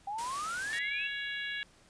sine exponential sweep, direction up, 783 to 2794 Hz, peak -34 dBFS, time 0.07-1.08 s, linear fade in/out 5 ms
white noise, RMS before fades -42 dBFS, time 0.18-0.79 s, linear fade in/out 5 ms
harmonic tone, 559 Hz, C#5, 14 cents sharp, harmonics 3 / 4 / 5 / 6 / 7, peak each -37 / -42 / -43 / -43 / -47 dBFS, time 0.73-1.63 s, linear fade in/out 0 ms
effects pink hiss -62 dBFS RMS until 1.89 s + resampled to 22050 Hz

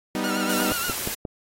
sawtooth chord, G augmented, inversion none, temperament equal, 196 / 246.9 / 311.1 Hz, G3 / B3 / D#4, 0 / 0 / 0 cents, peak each -25 dBFS, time 0.15-0.72 s, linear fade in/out 0 ms
sawtooth tone with vibrato, 1396.9 Hz, F6, in tune, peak -25 dBFS, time 0.24-0.92 s, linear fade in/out 0 ms, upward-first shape sine, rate 8.5 Hz, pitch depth 71 cents each way
white noise, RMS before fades -30 dBFS, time 0.49-1.15 s, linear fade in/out 10 ms
click train, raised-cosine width 2 ms, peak -17 dBFS, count 4, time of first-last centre 0.72-1.252 s, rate 5.64 Hz
effects AAC 48 kbps

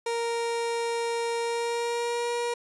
30% pulse tone with pitch glide, 466.3 to 476.4 Hz, A#4 to A#4, +1 to +38 cents, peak -24 dBFS, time 0.06-2.54 s, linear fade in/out 5 ms, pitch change +37 cents, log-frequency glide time 1.4-2.31 s, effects resampled to 24000 Hz

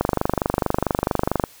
click train, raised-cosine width 1 ms, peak -4 dBFS, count 36, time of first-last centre 0.01-1.439 s, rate 24.5 Hz, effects white hiss -48 dBFS RMS until 1.6 s

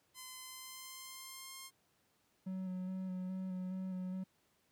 5% pulse tone with pitch glide, 1028 to 1063.6 Hz, C6 to C6, -31 to +28 cents, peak -36 dBFS, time 0.14-1.71 s, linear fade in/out 50 ms, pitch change +59 cents, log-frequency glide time 0.38-1.54 s
triangle tone with vibrato, 185.8 Hz, F#3, 7 cents sharp, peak -36 dBFS, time 2.46-4.24 s, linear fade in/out 10 ms, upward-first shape square, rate 2.4 Hz, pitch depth 17 cents each way
effects pink hiss -75 dBFS RMS until 4.71 s + high-pass 100 Hz 12 dB/octave

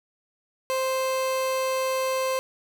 30% pulse tone, 523.3 Hz, C5, in tune, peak -21 dBFS, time 0.7-2.39 s, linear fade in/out 0 ms, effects none

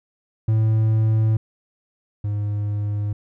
triangle tone pair in turn, 110 / 103.53 Hz, A2 / G#2, 0 / -5 cents, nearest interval minor second, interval 105 cents, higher first, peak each -13 / -19 dBFS, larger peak first, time 0.48-1.37 / 2.24-3.13 s, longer neither, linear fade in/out 5 ms, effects none

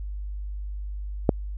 click, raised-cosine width 2 ms, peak -3 dBFS, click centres 1.292 s, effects added 50 Hz sine -30 dBFS peak until 1.57 s

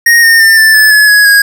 square tone with pitch steps, 1864.7 / 1831.6 / 1799.1 / 1767.2 / 1735.8 / 1705 / 1674.7 / 1645 Hz, A#6 / A#6 / A6 / A6 / A6 / G#6 / G#6 / G#6, 0 / -31 / +38 / +7 / -24 / +45 / +14 / -17 cents, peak -3 dBFS, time 0.06-1.42 s, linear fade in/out 5 ms, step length 170 ms, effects none

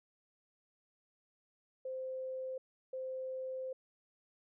sine tone bursts at uneven times, 520 Hz, C5, 11 cents flat, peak -38 dBFS, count 2, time 1.85-2.58 / 2.93-3.73 s, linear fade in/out 5 ms, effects none

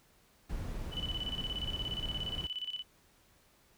brown noise, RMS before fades -40 dBFS, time 0.49-2.47 s, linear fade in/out 10 ms
sine tone with tremolo, 2988 Hz, F#7, 16 cents sharp, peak -34 dBFS, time 0.91-2.84 s, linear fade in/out 50 ms, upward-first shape square, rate 17 Hz, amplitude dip 75%
effects pink hiss -66 dBFS RMS until 3.77 s

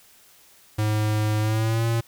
square tone with pitch glide, 107 to 115.34 Hz, A2 to A#2, -48 to -18 cents, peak -21 dBFS, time 0.78-2.01 s, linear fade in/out 10 ms, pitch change +130 cents, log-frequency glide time 1.4-1.86 s, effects white hiss -54 dBFS RMS until 2.07 s

